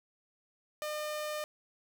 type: tone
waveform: sawtooth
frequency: 605 Hz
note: D#5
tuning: 49 cents flat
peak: -31 dBFS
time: 0.82-1.44 s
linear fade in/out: 0 ms
effects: none

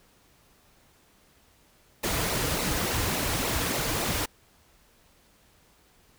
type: noise with flanger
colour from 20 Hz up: pink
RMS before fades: -28 dBFS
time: 2.03-4.26 s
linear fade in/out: 10 ms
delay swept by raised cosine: 0.6 to 5.5 ms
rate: 3.5 Hz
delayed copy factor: -0.65
effects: pink hiss -61 dBFS RMS until 6.18 s

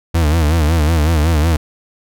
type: tone with vibrato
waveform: 40% pulse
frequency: 78.9 Hz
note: D#2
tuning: 25 cents sharp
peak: -10 dBFS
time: 0.14-1.57 s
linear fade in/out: 10 ms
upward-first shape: sine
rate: 5.4 Hz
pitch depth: 120 cents each way
effects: none

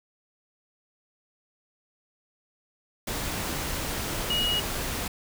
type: tone in noise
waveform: sine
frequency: 2894 Hz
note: F#7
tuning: 39 cents flat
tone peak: -24 dBFS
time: 4.3-4.6 s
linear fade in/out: 5 ms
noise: pink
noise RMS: -31 dBFS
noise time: 3.07-5.08 s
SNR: +4 dB
effects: none

